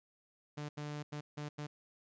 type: tone bursts at uneven times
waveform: sawtooth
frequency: 148.1 Hz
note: D3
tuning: 15 cents sharp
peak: -36 dBFS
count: 5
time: 0.57-0.69 / 0.77-1.03 / 1.12-1.21 / 1.37-1.49 / 1.58-1.67 s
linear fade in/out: 10 ms
effects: resampled to 16000 Hz + 13-bit